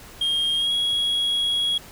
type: tone with pitch glide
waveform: sine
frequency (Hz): 3229 to 3318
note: G#7 to G#7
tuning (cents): -49 to -2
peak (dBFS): -17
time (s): 0.21-1.78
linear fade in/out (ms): 5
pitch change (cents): +47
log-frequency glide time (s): 0.56-0.72
effects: tanh soft clip ceiling -19 dBFS + pink hiss -44 dBFS RMS until 1.91 s